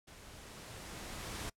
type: noise with level ramp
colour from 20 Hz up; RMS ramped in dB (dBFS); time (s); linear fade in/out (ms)
pink; -55 to -41; 0.07-1.5; 10
effects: noise-tail reverb RT60 0.1 s tail -24 dB re dry + low-pass 11000 Hz 12 dB/octave